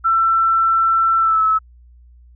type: tone with pitch glide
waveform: sine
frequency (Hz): 1340 to 1298.8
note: E6 to E6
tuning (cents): +28 to -26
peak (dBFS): -12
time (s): 0.04-1.59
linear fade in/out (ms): 20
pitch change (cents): -54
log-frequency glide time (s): 1.19-1.43
effects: added 60 Hz sine -43 dBFS peak until 2.35 s

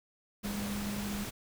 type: tone in noise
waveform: sine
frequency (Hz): 204.1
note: G#3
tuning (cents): -30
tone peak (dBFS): -35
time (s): 0.43-1.25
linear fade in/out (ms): 20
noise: pink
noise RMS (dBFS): -40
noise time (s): 0.43-1.31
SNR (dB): +2
effects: none

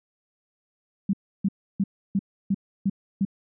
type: tone bursts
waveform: sine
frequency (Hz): 196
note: G3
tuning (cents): 0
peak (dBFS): -19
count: 7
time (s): 1.09-3.251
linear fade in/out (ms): 5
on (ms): 43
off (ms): 310
effects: none

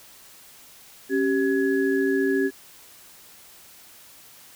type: tone cluster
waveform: sine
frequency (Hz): 273.9 / 388 / 1682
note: C#4 / G4 / G#6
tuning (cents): -21 / -18 / +22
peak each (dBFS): -23 / -22 / -29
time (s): 1.09-2.51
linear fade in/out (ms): 50
effects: white hiss -49 dBFS RMS until 4.55 s

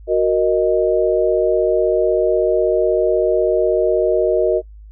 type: chord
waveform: sine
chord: D# minor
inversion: first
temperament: equal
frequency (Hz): 370 / 466.2 / 622.3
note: F#4 / A#4 / D#5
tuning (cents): 0 / 0 / 0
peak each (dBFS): -17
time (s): 0.07-4.62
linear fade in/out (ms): 50
effects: noise-tail reverb RT60 0.1 s tail -24 dB re dry + added 52 Hz sine -36 dBFS peak until 4.91 s

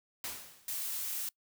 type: noise with exponential decay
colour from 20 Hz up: white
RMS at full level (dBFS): -37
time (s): 0.24-0.84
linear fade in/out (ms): 2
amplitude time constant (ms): 130
type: noise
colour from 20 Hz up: blue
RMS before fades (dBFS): -37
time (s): 0.68-1.29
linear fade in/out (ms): 2
effects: noise-tail reverb RT60 0.1 s tail -23 dB re dry

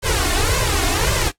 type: noise with flanger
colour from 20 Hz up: pink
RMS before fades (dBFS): -18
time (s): 0.02-1.32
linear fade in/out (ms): 50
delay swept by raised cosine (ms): 1.9 to 2.82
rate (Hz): 1.8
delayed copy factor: +0.95
effects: noise-tail reverb RT60 0.1 s tail -17 dB re dry + low-pass 11000 Hz 12 dB/octave

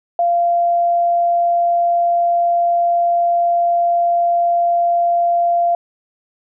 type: tone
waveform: sine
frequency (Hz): 691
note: F5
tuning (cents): -19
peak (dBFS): -12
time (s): 0.19-5.75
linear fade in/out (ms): 2
effects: none

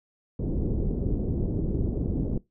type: low-pass noise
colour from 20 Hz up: pink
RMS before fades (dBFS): -27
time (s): 0.39-2.38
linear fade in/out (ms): 5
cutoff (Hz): 400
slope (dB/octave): 24
effects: noise-tail reverb RT60 0.2 s tail -22 dB re dry

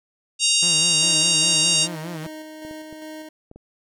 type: harmonic tone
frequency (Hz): 932.3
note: A#5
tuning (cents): 0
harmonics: 3 / 4 / 5 / 6 / 7 / 8 / 9 / 10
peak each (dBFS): -22 / -23 / -24 / -25 / -25 / -26 / -27 / -27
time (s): 0.39-1.88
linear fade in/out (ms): 50
type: tone with vibrato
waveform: sawtooth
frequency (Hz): 164.81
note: E3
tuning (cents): 0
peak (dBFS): -26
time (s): 0.62-2.27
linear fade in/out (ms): 10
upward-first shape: sine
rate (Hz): 4.9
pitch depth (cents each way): 110
type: tone with tremolo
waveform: 25% pulse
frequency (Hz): 311.1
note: D#4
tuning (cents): 0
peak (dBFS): -30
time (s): 1.02-3.29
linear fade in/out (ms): 5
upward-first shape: square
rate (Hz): 2.5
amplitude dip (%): 30
type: clicks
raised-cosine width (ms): 2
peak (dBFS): -29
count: 6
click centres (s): 2.264 / 2.65 / 2.711 / 2.927 / 3.514 / 3.56
effects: none

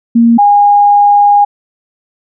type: tone pair in turn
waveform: sine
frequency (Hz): 232.7 / 817.8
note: A#3 / G#5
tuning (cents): -3 / -27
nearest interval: octave + minor seventh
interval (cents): 2176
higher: second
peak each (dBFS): -3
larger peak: neither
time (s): 0.15-0.38 / 0.38-1.45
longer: second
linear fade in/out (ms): 10
effects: none

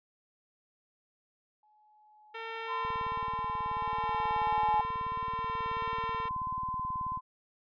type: tone with exponential growth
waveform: sine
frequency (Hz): 849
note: G#5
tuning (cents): +38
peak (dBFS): -24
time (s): 1.63-4.81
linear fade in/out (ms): 2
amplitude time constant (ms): 690
type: tone with tremolo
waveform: 10% pulse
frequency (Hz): 452.9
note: A#4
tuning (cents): -50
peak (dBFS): -28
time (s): 2.34-6.29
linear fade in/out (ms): 10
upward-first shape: sine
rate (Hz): 0.63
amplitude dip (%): 55
type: tone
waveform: sine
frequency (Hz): 1026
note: C6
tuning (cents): -34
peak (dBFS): -32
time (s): 2.67-7.21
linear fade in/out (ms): 50
type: click train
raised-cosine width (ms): 5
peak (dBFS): -33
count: 81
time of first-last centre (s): 2.85-7.174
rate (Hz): 18.5
effects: resampled to 11025 Hz

